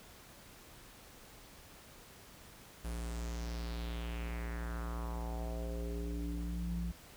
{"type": "tone with low-pass filter sweep", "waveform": "square", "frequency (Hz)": 58.3, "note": "A#1", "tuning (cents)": 1, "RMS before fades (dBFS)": -39, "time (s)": [2.84, 6.92], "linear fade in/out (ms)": 10, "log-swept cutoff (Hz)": [11000, 150], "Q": 3.2, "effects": ["pink hiss -56 dBFS RMS until 7.16 s"]}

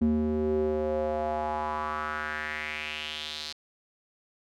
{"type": "tone with band-pass filter sweep", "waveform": "square", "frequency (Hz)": 76.4, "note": "D#2", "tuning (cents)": -31, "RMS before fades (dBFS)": -30, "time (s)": [0.01, 3.53], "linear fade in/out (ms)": 10, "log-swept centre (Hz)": [240, 4400], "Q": 3.8, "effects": []}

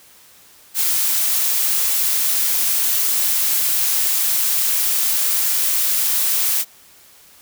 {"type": "noise", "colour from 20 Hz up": "blue", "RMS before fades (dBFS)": -18, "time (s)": [0.74, 6.65], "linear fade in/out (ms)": 50, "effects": ["white hiss -48 dBFS RMS until 7.41 s"]}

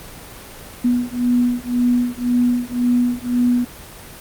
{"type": "beating tone pair", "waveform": "sine", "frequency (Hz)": [243.5, 245.4], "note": ["B3", "B3"], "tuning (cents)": [-24, -11], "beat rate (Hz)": 1.9, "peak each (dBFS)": [-18, -18], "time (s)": [0.84, 3.65], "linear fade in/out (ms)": 10, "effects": ["pink hiss -37 dBFS RMS until 4.2 s", "Opus 24 kbps"]}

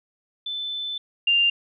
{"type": "tone pair in turn", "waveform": "sine", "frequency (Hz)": [3520, 2793], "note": ["A7", "F7"], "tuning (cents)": [0, -1], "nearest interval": "major third", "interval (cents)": 401, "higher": "first", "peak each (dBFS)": [-27, -16], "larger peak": "second", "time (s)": [[0.46, 0.98], [1.27, 1.5]], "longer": "first", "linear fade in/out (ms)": 5, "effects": []}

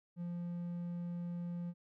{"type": "tone", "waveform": "triangle", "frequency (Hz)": 173.7, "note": "F3", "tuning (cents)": -9, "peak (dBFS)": -36, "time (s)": [0.16, 1.74], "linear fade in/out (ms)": 50, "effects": []}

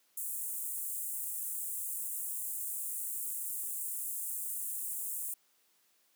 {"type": "high-pass noise", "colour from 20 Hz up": "pink", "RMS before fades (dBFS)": -38, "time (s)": [0.17, 5.34], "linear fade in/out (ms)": 5, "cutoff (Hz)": 8000, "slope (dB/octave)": 48, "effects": ["white hiss -71 dBFS RMS until 6.15 s", "high-pass 200 Hz 12 dB/octave"]}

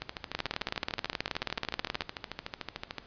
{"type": "two click trains", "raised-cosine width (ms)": 0.2, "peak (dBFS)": [-17, -12], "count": [41, 32], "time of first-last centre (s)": [[0.02, 2.983], [0.35, 2.008]], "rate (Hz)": [13.5, 18.7], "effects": ["pink hiss -55 dBFS RMS until 3.06 s", "resampled to 11025 Hz"]}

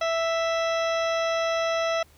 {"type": "harmonic tone", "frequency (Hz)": 660, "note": "E5", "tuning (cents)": 2, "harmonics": [1, 2, 3, 4, 5, 6, 8, 9], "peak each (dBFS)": [-24, -30, -34, -36, -38, -40, -42, -43], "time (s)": [0.01, 2.03], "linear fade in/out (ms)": 5, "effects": ["added 76 Hz sine -58 dBFS peak until 2.17 s", "pink hiss -58 dBFS RMS until 2.17 s"]}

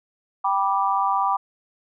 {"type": "chord", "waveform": "sine", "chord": "G major", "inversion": "none", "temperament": "just", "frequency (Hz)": [784, 980, 1176], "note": ["G5", "B5", "D6"], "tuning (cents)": [0, -14, 2], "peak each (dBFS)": -23, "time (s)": [0.44, 1.37], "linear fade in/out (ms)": 10, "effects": []}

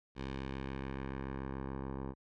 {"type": "tone with low-pass filter sweep", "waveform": "10% pulse", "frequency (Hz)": 67, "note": "C2", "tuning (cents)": 42, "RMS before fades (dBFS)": -41, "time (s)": [0.15, 2.15], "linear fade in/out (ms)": 50, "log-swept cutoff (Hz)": [3900, 900], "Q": 1.1, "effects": []}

